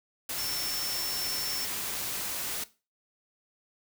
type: tone in noise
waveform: sine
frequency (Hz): 5390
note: E8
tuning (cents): +38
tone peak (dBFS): -34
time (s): 0.38-1.65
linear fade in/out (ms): 5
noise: white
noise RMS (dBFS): -34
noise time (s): 0.29-2.64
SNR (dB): -3
effects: noise-tail reverb RT60 0.3 s tail -17 dB re dry